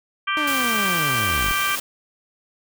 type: harmonic tone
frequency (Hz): 392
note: G4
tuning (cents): 0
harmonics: 3 / 4 / 5 / 6 / 7 / 8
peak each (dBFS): -24 / -26 / -34 / -26 / -36 / -29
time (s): 0.27-1.76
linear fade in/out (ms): 10
type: linear sweep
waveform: sawtooth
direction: down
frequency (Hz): 311.1 to 34.75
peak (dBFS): -22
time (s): 0.37-1.52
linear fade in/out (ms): 0
type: noise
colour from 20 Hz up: white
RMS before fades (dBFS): -28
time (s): 0.47-1.8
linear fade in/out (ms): 5
effects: none